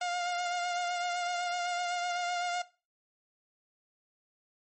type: tone with vibrato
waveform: sawtooth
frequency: 707 Hz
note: F5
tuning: 21 cents sharp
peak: -27 dBFS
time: 0.01-2.62 s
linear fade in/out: 5 ms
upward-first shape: sine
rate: 7.9 Hz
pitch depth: 25 cents each way
effects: noise-tail reverb RT60 0.3 s tail -17 dB re dry + MP3 32 kbps